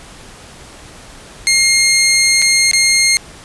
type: tone with dropouts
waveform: 15% pulse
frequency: 2130 Hz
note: C7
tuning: 30 cents sharp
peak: -3 dBFS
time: 1.47-3.17 s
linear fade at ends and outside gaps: 0 ms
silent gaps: 2.418-2.423 / 2.713-2.733 s
effects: pink hiss -37 dBFS RMS until 3.44 s + resampled to 24000 Hz